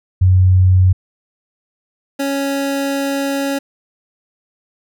sine / 25% pulse tone pair in turn, 92.5 / 277.2 Hz, F#2 / C#4, 0 / 0 cents, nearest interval octave + perfect fifth, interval 1900 cents, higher second, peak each -7 / -13 dBFS, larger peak first, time 0.21-0.93 / 2.19-3.59 s, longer second, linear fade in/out 10 ms, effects none

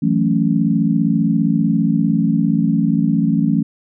sine chord, F# minor seventh, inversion third, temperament equal, 164.81 / 185 / 220 / 277.2 Hz, E3 / F#3 / A3 / C#4, 0 / 0 / 0 / 0 cents, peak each -18 / -20 / -17 / -19 dBFS, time 0.02-3.63 s, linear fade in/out 10 ms, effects none

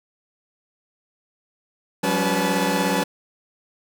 sawtooth tone cluster, 179.5 / 196.2 / 280.5 / 493.4 / 862 Hz, F3 / G3 / C#4 / B4 / A5, +48 / +2 / +21 / -2 / -36 cents, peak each -22 dBFS, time 2.03-3.04 s, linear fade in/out 10 ms, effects none

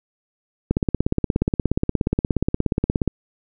click train, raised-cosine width 3 ms, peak -5 dBFS, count 41, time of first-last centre 0.71-3.077 s, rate 16.9 Hz, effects none

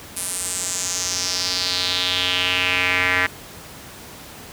square tone with band-pass filter sweep, 91 Hz, F#2, 28 cents flat, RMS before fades -22 dBFS, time 0.16-3.27 s, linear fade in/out 10 ms, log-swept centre 10000 to 1900 Hz, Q 3.7, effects pink hiss -39 dBFS RMS until 4.52 s + high-pass 60 Hz 12 dB/octave

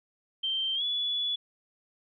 sine tone with pitch glide, 3136 to 3420 Hz, G7 to A7, 0 to -50 cents, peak -27 dBFS, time 0.43-1.36 s, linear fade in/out 10 ms, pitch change +150 cents, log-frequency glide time 0.75-0.83 s, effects none

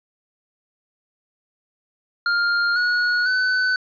square tone with pitch steps, 1404 / 1454.4 / 1506.5 Hz, F6 / F#6 / F#6, +9 / -30 / +31 cents, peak -18 dBFS, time 2.26-3.76 s, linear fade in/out 2 ms, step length 500 ms, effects resampled to 11025 Hz + 9-bit

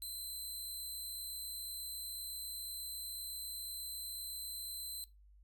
5% pulse tone, 4067 Hz, C8, 50 cents flat, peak -35 dBFS, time 0.02-5.04 s, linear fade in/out 0 ms, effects noise-tail reverb RT60 0.2 s tail -17 dB re dry + added 50 Hz sine -59 dBFS peak until 5.43 s

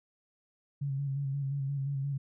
sine tone with vibrato, 138.59 Hz, C#3, in tune, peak -30 dBFS, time 0.81-2.18 s, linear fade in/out 10 ms, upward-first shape square, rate 5.7 Hz, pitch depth 34 cents each way, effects none

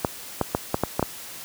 clicks, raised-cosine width 1 ms, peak -6 dBFS, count 7, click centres 0.048 / 0.413 / 0.549 / 0.744 / 0.836 / 0.995 / 1.027 s, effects white hiss -39 dBFS RMS until 1.44 s + high-pass 60 Hz 12 dB/octave

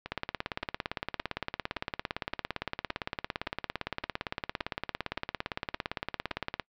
two click trains, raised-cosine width 0.3 ms, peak -15 / -21 dBFS, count 115 / 12, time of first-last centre 0.12-6.597 / 0.06-6.31 s, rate 17.6 / 1.76 Hz, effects noise-tail reverb RT60 0.1 s tail -24 dB re dry + low-pass 5000 Hz 12 dB/octave

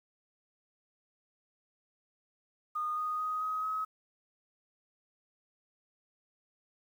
sine tone with pitch steps, 1227 / 1239.1 / 1251.3 / 1263.7 / 1276.2 Hz, D#6 / D#6 / D#6 / D#6 / D#6, -25 / -8 / +9 / +26 / +44 cents, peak -31 dBFS, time 2.75-3.85 s, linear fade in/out 10 ms, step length 220 ms, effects 10-bit

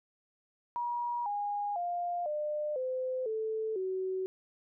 sine tone with pitch steps, 958 / 819.7 / 701.3 / 600 / 513.4 / 439.2 / 375.8 Hz, A#5 / G#5 / F5 / D5 / C5 / A4 / F#4, +47 / -23 / +7 / +37 / -33 / -3 / +27 cents, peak -31 dBFS, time 0.76-4.26 s, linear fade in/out 0 ms, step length 500 ms, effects none

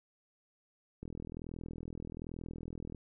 click train, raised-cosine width 3 ms, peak -30 dBFS, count 80, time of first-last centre 1.03-2.947 s, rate 41.2 Hz, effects none

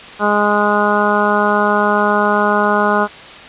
harmonic tone, 207.3 Hz, G#3, 3 cents flat, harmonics 1 / 2 / 3 / 4 / 5 / 6 / 7, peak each -19 / -19 / -19 / -19 / -19 / -19 / -19 dBFS, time 0.19-3.08 s, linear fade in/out 50 ms, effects white hiss -34 dBFS RMS until 3.48 s + resampled to 8000 Hz

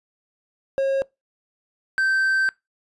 triangle tone pair in turn, 542 / 1554.9 Hz, C#5 / G6, -39 / -15 cents, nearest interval octave + tritone, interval 1824 cents, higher second, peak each -16 dBFS, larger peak neither, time 0.78-1.02 / 1.98-2.49 s, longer second, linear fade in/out 0 ms, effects noise-tail reverb RT60 0.2 s tail -23 dB re dry + resampled to 24000 Hz

